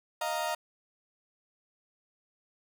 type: chord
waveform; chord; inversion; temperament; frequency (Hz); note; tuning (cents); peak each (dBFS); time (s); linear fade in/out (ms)
35% pulse; Eb suspended second; none; equal; 622.3 / 698.5 / 932.3; Eb5 / F5 / Bb5; 0 / 0 / 0; -33; 0.21-0.55; 5
effects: none